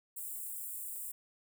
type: high-pass noise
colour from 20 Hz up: white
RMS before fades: -42 dBFS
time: 0.16-1.12 s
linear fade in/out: 10 ms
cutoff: 7500 Hz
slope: 96 dB/octave
effects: none